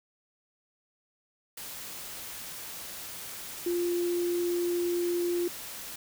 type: tone in noise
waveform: sine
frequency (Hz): 349.2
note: F4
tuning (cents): 0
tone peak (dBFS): -26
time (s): 3.66-5.48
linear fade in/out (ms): 5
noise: white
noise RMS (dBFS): -41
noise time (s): 1.57-5.96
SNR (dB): +12
effects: none